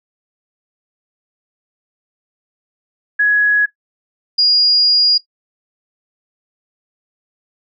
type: tone pair in turn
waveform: sine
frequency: 1676 / 4860 Hz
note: G#6 / D#8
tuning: +15 / -42 cents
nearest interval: octave + tritone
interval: 1843 cents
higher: second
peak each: -9 / -9 dBFS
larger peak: neither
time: 3.19-3.66 / 4.38-5.18 s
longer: second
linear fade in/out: 10 ms
effects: noise-tail reverb RT60 0.1 s tail -17 dB re dry